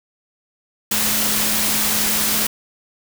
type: tone in noise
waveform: sine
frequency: 213.5 Hz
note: G#3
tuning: 48 cents sharp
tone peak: -29 dBFS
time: 0.91-2.47 s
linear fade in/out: 5 ms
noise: white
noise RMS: -19 dBFS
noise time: 0.91-2.47 s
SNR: -13 dB
effects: none